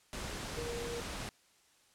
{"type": "tone in noise", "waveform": "sine", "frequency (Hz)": 472.2, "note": "A#4", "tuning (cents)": 22, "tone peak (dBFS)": -39, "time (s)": [0.57, 1], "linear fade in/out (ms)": 0, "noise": "pink", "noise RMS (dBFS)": -41, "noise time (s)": [0.13, 1.29], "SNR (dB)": -1, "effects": ["white hiss -67 dBFS RMS until 1.94 s", "low-pass 9000 Hz 12 dB/octave"]}